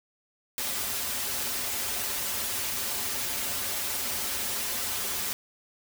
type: noise with comb filter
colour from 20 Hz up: white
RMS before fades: -31 dBFS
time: 0.58-5.33 s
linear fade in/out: 0 ms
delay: 6.3 ms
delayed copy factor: -1
effects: none